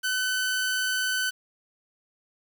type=tone; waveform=sawtooth; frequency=1512 Hz; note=F#6; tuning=37 cents sharp; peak=-21 dBFS; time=0.03-1.31 s; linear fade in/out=20 ms; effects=8-bit